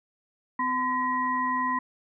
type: tone cluster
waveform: sine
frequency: 253.6 / 1016 / 1907 Hz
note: B3 / B5 / A#6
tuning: +46 / +49 / +39 cents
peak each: -33 / -25 / -32 dBFS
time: 0.59-1.79 s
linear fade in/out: 5 ms
effects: none